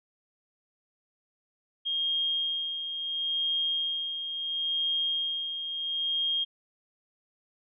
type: tone with tremolo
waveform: sine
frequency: 3233 Hz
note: G#7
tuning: 47 cents flat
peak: -25 dBFS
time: 1.85-6.45 s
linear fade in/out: 20 ms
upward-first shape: sine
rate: 0.73 Hz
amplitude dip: 55%
effects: none